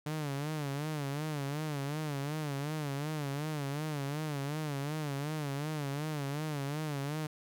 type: tone with vibrato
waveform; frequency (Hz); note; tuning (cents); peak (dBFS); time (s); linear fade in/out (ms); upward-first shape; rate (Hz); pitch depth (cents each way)
sawtooth; 146.83; D3; 0; -30; 0.06-7.27; 5; sine; 2.7; 110
effects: none